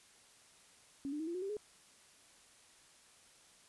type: tone with pitch steps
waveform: sine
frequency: 277.2 / 297.1 / 318.4 / 341.3 / 365.8 / 392 / 420.2 Hz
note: C#4 / D4 / D#4 / F4 / F#4 / G4 / G#4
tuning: 0 / +20 / +40 / -40 / -20 / 0 / +20 cents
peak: -37 dBFS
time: 1.05-1.568 s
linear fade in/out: 0 ms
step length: 74 ms
effects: white hiss -63 dBFS RMS until 3.68 s + resampled to 24000 Hz